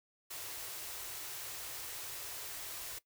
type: band-stop noise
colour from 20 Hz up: white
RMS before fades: -44 dBFS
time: 0.3-2.99 s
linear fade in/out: 10 ms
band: 150 to 300 Hz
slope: 96 dB/octave
effects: noise-tail reverb RT60 0.1 s tail -18 dB re dry